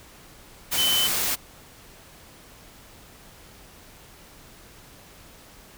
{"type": "tone in noise", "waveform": "sine", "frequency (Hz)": 3049, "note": "G7", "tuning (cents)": -49, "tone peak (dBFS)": -21, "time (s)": [0.77, 1.08], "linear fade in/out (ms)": 20, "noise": "white", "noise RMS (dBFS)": -25, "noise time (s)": [0.71, 1.36], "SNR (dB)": 1, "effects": ["pink hiss -49 dBFS RMS until 5.77 s"]}